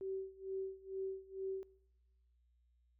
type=tone with tremolo; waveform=sine; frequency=383.8 Hz; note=G4; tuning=37 cents flat; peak=-37 dBFS; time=0.01-1.63 s; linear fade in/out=0 ms; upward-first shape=sine; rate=2.2 Hz; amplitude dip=95%; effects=noise-tail reverb RT60 1.0 s tail -22 dB re dry + added 60 Hz sine -70 dBFS peak until 2.99 s